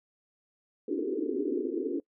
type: band-pass noise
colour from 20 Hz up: white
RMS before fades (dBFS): -31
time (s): 0.88-2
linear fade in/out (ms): 5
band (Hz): 260 to 450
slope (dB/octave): 96
effects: noise-tail reverb RT60 0.1 s tail -23 dB re dry